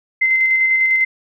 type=tone with tremolo; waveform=sine; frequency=2069 Hz; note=C7; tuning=20 cents flat; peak=-11 dBFS; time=0.21-1.05 s; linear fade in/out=10 ms; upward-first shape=square; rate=10 Hz; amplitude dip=25%; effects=none